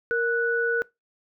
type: tone pair together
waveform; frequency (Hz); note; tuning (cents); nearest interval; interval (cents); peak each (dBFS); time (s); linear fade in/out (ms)
sine; 466.2 / 1478.4; A#4 / F#6; 0 / -2; octave + minor sixth; 1998; -24; 0.11-0.82; 0
effects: noise-tail reverb RT60 0.2 s tail -22 dB re dry